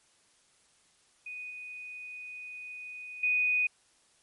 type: tone with level steps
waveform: sine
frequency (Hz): 2485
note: D#7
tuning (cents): -3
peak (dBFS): -38 / -40 / -24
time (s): 1.26-3.67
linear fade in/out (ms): 5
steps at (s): 1.5 / 3.23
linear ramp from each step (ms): 5
effects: white hiss -66 dBFS RMS until 4.22 s + MP3 48 kbps